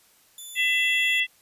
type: tone with pitch glide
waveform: 10% pulse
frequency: 3500 to 3541 Hz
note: A7 to A7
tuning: -10 to +10 cents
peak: -31 dBFS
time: 0.38-1.2 s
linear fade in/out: 2 ms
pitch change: +20 cents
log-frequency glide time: 0.49-1.05 s
type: harmonic tone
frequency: 670 Hz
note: E5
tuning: 28 cents sharp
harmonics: 3 / 4 / 5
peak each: -24 / -23 / -27 dBFS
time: 0.55-1.27 s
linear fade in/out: 50 ms
effects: white hiss -59 dBFS RMS until 1.41 s + resampled to 32000 Hz